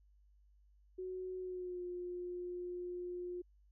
sine tone with pitch glide, 370 to 356 Hz, F#4 to F4, 0 to +33 cents, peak -40 dBFS, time 0.98-3.42 s, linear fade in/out 10 ms, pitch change -67 cents, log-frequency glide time 1.39-1.83 s, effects added 50 Hz sine -64 dBFS peak until 3.71 s

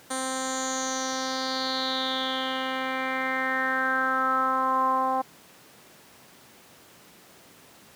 10% pulse tone with low-pass filter sweep, 261.6 Hz, C4, in tune, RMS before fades -27 dBFS, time 0.1-5.22 s, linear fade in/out 10 ms, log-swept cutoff 8900 to 890 Hz, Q 5.8, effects pink hiss -52 dBFS RMS until 7.95 s + high-pass 150 Hz 12 dB/octave

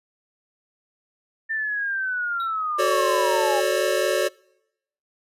sine linear sweep, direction down, 1796 to 807 Hz, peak -23 dBFS, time 1.49-3.61 s, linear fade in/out 20 ms
triangle tone with exponential decay, 3810 Hz, A#7, 37 cents sharp, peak -32 dBFS, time 2.4-2.6 s, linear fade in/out 2 ms, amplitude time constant 43 ms
square chord, D major seventh, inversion first, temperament equal with one note detuned, 370 / 440 / 543 / 587.3 Hz, F#4 / A4 / C#5 / D5, 0 / 0 / -36 / 0 cents, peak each -26 / -28 / -25 / -25 dBFS, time 2.78-4.29 s, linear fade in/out 20 ms
effects noise-tail reverb RT60 0.8 s tail -25 dB re dry + resampled to 32000 Hz

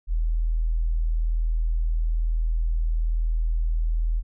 sine tone, 40.55 Hz, E1, 28 cents flat, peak -20 dBFS, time 0.07-4.23 s, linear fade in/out 50 ms, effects none

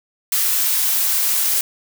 blue noise with high-pass filter sweep, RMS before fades -18 dBFS, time 0.32-1.61 s, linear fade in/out 2 ms, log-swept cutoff 1200 to 410 Hz, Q 1.1, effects none

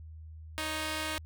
5% pulse tone pair together, 311.7 / 554.4 Hz, D#4 / C#5, +3 / 0 cents, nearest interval minor seventh, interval 997 cents, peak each -22 / -29 dBFS, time 0.58-1.18 s, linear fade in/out 0 ms, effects added 79 Hz sine -44 dBFS peak until 1.25 s

